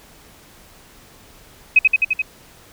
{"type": "tone with echo", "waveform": "sine", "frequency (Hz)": 2534, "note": "D#7", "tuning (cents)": 31, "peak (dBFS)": -6, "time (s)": [1.76, 1.79], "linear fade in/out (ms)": 5, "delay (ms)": 86, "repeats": 5, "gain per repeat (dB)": -2, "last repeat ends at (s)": 2.22, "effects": ["pink hiss -47 dBFS RMS until 2.72 s"]}